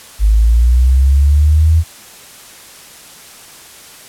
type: linear sweep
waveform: sine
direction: up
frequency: 50.8 to 82.41 Hz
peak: -6 dBFS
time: 0.19-1.84 s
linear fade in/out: 50 ms
effects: white hiss -37 dBFS RMS until 4.08 s + low-pass 12000 Hz 12 dB/octave